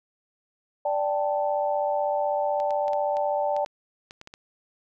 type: chord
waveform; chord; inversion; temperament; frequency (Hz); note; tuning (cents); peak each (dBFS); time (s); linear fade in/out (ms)
sine; D suspended fourth; none; equal; 587.3 / 784 / 880; D5 / G5 / A5; 0 / 0 / 0; -25 / -28 / -29; 0.85-3.65; 5
type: clicks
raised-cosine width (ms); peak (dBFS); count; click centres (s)
0.2; -25; 11; 2.601 / 2.707 / 2.881 / 2.933 / 3.169 / 3.565 / 3.661 / 4.109 / 4.214 / 4.274 / 4.339
effects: none